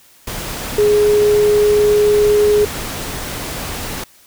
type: tone in noise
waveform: sine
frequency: 417.4 Hz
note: G#4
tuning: 9 cents sharp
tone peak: -9 dBFS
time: 0.78-2.65 s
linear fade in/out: 5 ms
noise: pink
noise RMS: -25 dBFS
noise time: 0.27-4.04 s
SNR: +13 dB
effects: white hiss -48 dBFS RMS until 4.26 s